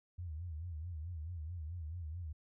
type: tone with vibrato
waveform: sine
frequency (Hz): 82.41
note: E2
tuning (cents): 0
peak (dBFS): -40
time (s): 0.18-2.33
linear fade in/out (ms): 10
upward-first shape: sine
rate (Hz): 4.6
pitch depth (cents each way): 150
effects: none